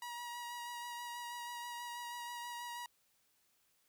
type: tone with vibrato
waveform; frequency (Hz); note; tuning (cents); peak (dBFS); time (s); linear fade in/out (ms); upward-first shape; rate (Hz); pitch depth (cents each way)
sawtooth; 958; A#5; +47; -39; 0.02-2.86; 2; sine; 6.2; 16
effects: white hiss -75 dBFS RMS until 3.88 s